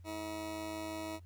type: tone with amplitude modulation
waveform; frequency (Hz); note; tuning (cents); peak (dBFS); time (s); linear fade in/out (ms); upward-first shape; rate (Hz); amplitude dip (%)
20% pulse; 320; D#4; +49; -32; 0.04-1.2; 50; sine; 106; 50
effects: added 87 Hz sine -51 dBFS peak until 1.25 s + pink hiss -75 dBFS RMS until 1.25 s